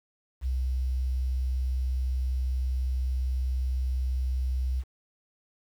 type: tone with quantisation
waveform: sine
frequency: 63.9 Hz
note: C2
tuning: 40 cents flat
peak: -25 dBFS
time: 0.41-4.84 s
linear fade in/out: 50 ms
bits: 9
effects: none